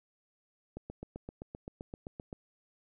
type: click train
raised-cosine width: 2 ms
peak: -28 dBFS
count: 13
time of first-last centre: 0.77-2.328 s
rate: 7.7 Hz
effects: none